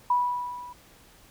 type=tone with level ramp; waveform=sine; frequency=981 Hz; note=B5; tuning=12 cents flat; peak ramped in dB=-18 to -40 dBFS; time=0.1-0.73 s; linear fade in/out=5 ms; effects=pink hiss -55 dBFS RMS until 1.3 s

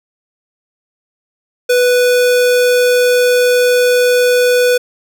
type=tone; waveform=square; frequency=493.9 Hz; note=B4; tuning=in tune; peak=-9 dBFS; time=1.69-4.78 s; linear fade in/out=10 ms; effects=none

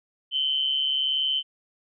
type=tone with amplitude modulation; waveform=sine; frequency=3061 Hz; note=G7; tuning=42 cents flat; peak=-19 dBFS; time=0.31-1.43 s; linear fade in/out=50 ms; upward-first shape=sine; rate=141 Hz; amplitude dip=65%; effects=none

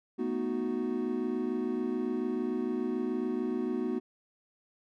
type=chord; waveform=triangle; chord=B dominant seventh; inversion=third; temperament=equal; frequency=220 / 246.9 / 311.1 / 370 Hz; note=A3 / B3 / D#4 / F#4; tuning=0 / 0 / 0 / 0 cents; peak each=-36 / -31 / -35 / -32 dBFS; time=0.18-4 s; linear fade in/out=20 ms; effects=none

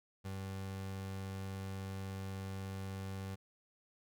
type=tone; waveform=30% pulse; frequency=96.4 Hz; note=G2; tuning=28 cents flat; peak=-38 dBFS; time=0.24-3.36 s; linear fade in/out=20 ms; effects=none

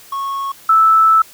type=tone pair in turn; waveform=triangle / sine; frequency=1100 / 1314.6 Hz; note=C#6 / E6; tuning=-14 / -5 cents; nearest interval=minor third; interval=309 cents; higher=second; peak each=-17 / -7 dBFS; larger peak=second; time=0.12-0.52 / 0.69-1.22 s; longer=second; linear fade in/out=5 ms; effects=white hiss -42 dBFS RMS until 1.33 s

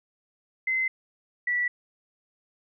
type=tone pair in turn; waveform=sine; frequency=2058 / 1954.5 Hz; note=C7 / B6; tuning=-29 / -19 cents; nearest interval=minor second; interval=90 cents; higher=first; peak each=-23 dBFS; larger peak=neither; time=0.67-0.88 / 1.47-1.68 s; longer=neither; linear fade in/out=5 ms; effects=none

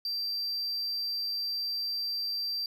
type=tone; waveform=triangle; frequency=4699 Hz; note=D8; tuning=in tune; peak=-29 dBFS; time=0.05-2.66 s; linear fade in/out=2 ms; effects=none

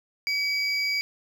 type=tone pair together; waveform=triangle; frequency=2276 / 4817 Hz; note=C#7 / D8; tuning=+45 / +43 cents; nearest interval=octave + minor second; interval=1298 cents; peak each=-24 / -27 dBFS; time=0.27-1.01 s; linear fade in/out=0 ms; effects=none

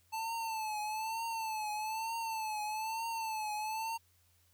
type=tone with vibrato; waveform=square; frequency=880 Hz; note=A5; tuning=in tune; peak=-36 dBFS; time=0.12-3.98 s; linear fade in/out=20 ms; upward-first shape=triangle; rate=1.1 Hz; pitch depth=81 cents each way; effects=added 87 Hz sine -70 dBFS peak until 4.53 s + white hiss -71 dBFS RMS until 4.53 s

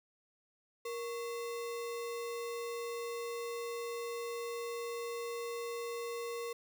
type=tone with sample-and-hold; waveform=sine; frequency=469.5 Hz; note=A#4; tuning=12 cents sharp; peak=-37 dBFS; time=0.85-6.53 s; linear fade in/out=5 ms; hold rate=1575 Hz; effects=none

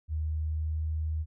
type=tone with pitch glide; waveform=sine; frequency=77.78 to 78.37 Hz; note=D#2 to D#2; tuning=0 to +13 cents; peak=-28 dBFS; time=0.08-1.26 s; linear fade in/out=50 ms; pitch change=+13 cents; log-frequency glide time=0.38-0.84 s; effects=none

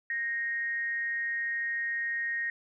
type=tone with frequency modulation; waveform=sine; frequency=1867 Hz; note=A#6; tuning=2 cents sharp; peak=-29 dBFS; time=0.1-2.5 s; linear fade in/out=2 ms; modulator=246 Hz; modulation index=0.29; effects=none

